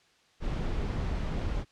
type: noise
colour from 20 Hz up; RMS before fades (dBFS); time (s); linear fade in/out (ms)
brown; -31; 0.4-1.65; 50
effects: white hiss -64 dBFS RMS until 1.71 s + low-pass 5000 Hz 12 dB/octave